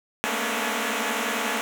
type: tone cluster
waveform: 5% pulse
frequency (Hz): 213 / 223.5 / 232.6 / 244.1 / 283.2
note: G#3 / A3 / A#3 / B3 / C#4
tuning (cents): +44 / +27 / -4 / -20 / +37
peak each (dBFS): -20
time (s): 0.24-1.61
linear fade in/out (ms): 0
effects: none